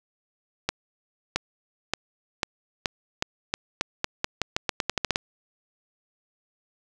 accelerating click train, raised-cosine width 0.2 ms, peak -6 dBFS, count 19, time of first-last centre 0.69-5.159 s, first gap 670 ms, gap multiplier 0.86, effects none

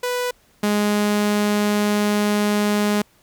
sawtooth tone pair in turn, 493.9 / 207.7 Hz, B4 / G#3, 0 / 0 cents, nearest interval octave + minor third, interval 1500 cents, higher first, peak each -17 / -13 dBFS, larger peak second, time 0.03-0.31 / 0.63-3.02 s, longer second, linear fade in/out 5 ms, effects pink hiss -57 dBFS RMS until 3.22 s

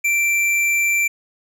triangle tone with hard clipping, 2349 Hz, D7, in tune, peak -17 dBFS, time 0.04-1.08 s, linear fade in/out 10 ms, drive 15 dB, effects none

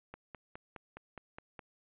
click train, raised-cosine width 0.5 ms, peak -30 dBFS, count 8, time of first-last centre 0.14-1.592 s, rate 4.82 Hz, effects resampled to 8000 Hz

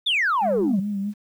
sine exponential sweep, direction down, 3709 to 174.61 Hz, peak -17 dBFS, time 0.06-0.8 s, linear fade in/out 10 ms
sine tone with vibrato, 201.8 Hz, G#3, 49 cents flat, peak -23 dBFS, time 0.41-1.14 s, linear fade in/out 50 ms, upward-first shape sine, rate 4.7 Hz, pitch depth 55 cents each way
effects tanh soft clip ceiling -15 dBFS + 9-bit

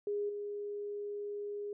sine tone with level steps, 410.8 Hz, G#4, 19 cents flat, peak -32 / -37 dBFS, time 0.07-1.73 s, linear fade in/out 2 ms, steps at 0.29 s, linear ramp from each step 5 ms, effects none

